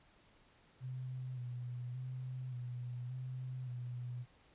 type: tone with vibrato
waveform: sine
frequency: 125.4 Hz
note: B2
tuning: 27 cents sharp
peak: -40 dBFS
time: 0.8-4.26 s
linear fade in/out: 50 ms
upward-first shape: square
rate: 0.87 Hz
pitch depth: 36 cents each way
effects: pink hiss -67 dBFS RMS until 4.54 s + resampled to 8000 Hz